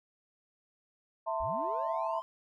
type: chord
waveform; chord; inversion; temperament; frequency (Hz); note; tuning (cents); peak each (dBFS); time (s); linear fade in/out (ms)
sine; A minor; second; equal with one note detuned; 659.3 / 898.5 / 1046.5; E5 / A5 / C6; 0 / +36 / 0; -34 / -35 / -36; 1.26-2.21; 20
type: linear sweep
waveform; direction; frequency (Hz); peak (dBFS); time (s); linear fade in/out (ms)
triangle; up; 33.12 to 1046.5; -39; 1.4-2.22; 0
effects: none